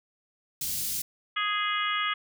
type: band-stop noise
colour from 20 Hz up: white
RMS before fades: -31 dBFS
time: 0.61-1.02 s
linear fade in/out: 5 ms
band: 170 to 4100 Hz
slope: 12 dB/octave
type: harmonic tone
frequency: 415.3 Hz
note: G#4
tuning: in tune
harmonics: 3 / 4 / 5 / 6 / 7 / 8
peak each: -29 / -34 / -32 / -39 / -34 / -35 dBFS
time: 1.36-2.14 s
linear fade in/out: 10 ms
effects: none